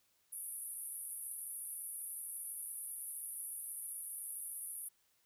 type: band-pass noise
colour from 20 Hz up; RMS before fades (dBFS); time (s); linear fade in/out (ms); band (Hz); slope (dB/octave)
pink; -45; 0.32-4.89; 10; 9600 to 12000; 96
effects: white hiss -75 dBFS RMS until 5.25 s